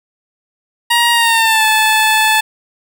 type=tone with pitch glide; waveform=15% pulse; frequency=945 to 871.6 Hz; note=A#5 to A5; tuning=+23 to -17 cents; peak=-3 dBFS; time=0.9-2.41 s; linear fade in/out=10 ms; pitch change=-140 cents; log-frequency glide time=1.12-1.65 s; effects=none